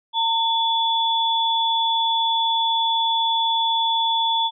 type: tone pair together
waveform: sine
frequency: 910 / 3436 Hz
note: A#5 / A7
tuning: -42 / -42 cents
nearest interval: octave + major seventh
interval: 2300 cents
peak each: -20 / -21 dBFS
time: 0.13-4.51 s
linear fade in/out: 50 ms
effects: none